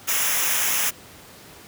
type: noise with comb filter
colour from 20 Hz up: white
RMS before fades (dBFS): -22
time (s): 0.07-0.91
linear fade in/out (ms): 20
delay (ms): 0.23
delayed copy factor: -0.7
effects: pink hiss -45 dBFS RMS until 1.67 s + high-pass 80 Hz 12 dB/octave